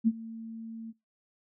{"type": "tone with ADSR envelope", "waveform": "sine", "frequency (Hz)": 225.6, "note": "A3", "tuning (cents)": 44, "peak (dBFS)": -18, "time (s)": [0.04, 0.93], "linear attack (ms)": 34, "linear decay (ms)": 42, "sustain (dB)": -20, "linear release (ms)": 32, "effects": ["noise-tail reverb RT60 0.2 s tail -24 dB re dry"]}